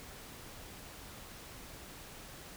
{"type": "silence", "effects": ["pink hiss -50 dBFS RMS until 2.56 s"]}